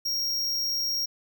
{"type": "tone", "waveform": "square", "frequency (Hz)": 5588, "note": "F8", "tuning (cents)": 0, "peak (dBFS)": -26, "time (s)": [0.05, 1.06], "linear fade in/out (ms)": 10, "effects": ["11-bit"]}